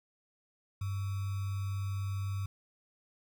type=tone with sample-and-hold; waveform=sine; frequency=98 Hz; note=G2; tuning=in tune; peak=-32 dBFS; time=0.81-2.46 s; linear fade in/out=5 ms; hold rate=1225 Hz; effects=none